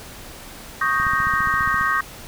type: chord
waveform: sine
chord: Eb dominant seventh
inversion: third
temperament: equal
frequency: 1108.7 / 1244.5 / 1568 / 1864.7 Hz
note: Db6 / Eb6 / G6 / Bb6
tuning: 0 / 0 / 0 / 0 cents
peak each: -23 dBFS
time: 0.81-2.01 s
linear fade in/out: 5 ms
type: click train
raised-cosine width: 5 ms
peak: -19 dBFS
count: 13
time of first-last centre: 1-1.811 s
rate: 14.8 Hz
effects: pink hiss -39 dBFS RMS until 2.27 s